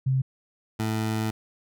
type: tone pair in turn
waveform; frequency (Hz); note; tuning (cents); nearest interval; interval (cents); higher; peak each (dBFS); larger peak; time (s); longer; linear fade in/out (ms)
sine / 20% pulse; 132 / 109.82; C3 / A2; +16 / -3; minor third; 319; first; -20; neither; 0.06-0.22 / 0.79-1.31; second; 10
effects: none